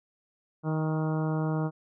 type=harmonic tone with a mistuned harmonic; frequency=156.7 Hz; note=D#3; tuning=13 cents sharp; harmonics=1 / 2 / 3 / 4 / 5 / 6 / 7 / 8 / 9; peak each=-27 / -33 / -37 / -39 / -41 / -43 / -44 / -45 / -46 dBFS; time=0.63-1.71 s; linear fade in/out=50 ms; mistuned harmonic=5; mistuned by=+17 cents; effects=none